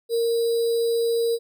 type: tone with sample-and-hold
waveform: sine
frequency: 464.1 Hz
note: A#4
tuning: 8 cents flat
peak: -19 dBFS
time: 0.09-1.39 s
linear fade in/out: 50 ms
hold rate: 4410 Hz
effects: none